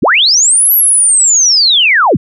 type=linear two-way sweep; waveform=sine; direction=up then down; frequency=70.2 to 11860 to 70.2 Hz; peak=-5 dBFS; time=0.02-2.17 s; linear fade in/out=10 ms; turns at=0.73 s; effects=none